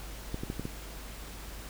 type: clicks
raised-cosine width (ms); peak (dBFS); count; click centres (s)
3; -21; 5; 0.344 / 0.435 / 0.501 / 0.596 / 0.654
effects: added 50 Hz sine -43 dBFS peak until 1.69 s + pink hiss -46 dBFS RMS until 1.69 s